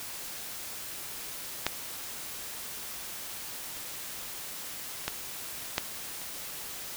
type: clicks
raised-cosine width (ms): 0.2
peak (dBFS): -8 / -25 / -11 / -8 / -25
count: 5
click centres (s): 1.666 / 3.768 / 5.08 / 5.781 / 6.217
effects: white hiss -40 dBFS RMS until 6.96 s